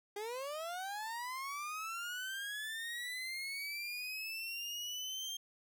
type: linear sweep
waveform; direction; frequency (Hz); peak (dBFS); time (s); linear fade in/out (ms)
30% pulse; up; 399.7 to 3200; -37; 0.16-5.37; 5
effects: none